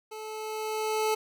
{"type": "tone with level ramp", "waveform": "25% pulse", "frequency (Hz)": 433.9, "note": "A4", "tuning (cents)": -24, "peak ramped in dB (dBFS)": [-35, -20], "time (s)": [0.11, 1.15], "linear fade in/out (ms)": 10, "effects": []}